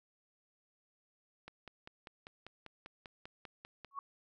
click train, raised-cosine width 0.3 ms, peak -32 dBFS, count 13, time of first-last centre 1.48-3.847 s, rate 5.07 Hz
sine tone with exponential growth, 1108.7 Hz, C#6, in tune, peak -34 dBFS, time 3.91-3.99 s, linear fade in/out 2 ms, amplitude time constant 17 ms
effects none

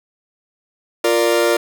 40% pulse chord, Bb major, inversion second, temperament equal, 349.2 / 466.2 / 587.3 Hz, F4 / Bb4 / D5, 0 / 0 / 0 cents, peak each -17 dBFS, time 1.04-1.57 s, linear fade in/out 5 ms, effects none

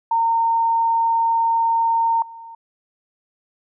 sine tone with level steps, 916 Hz, A#5, 31 cents flat, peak -15 / -35 dBFS, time 0.11-2.55 s, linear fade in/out 5 ms, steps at 2.22 s, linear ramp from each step 2 ms, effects none

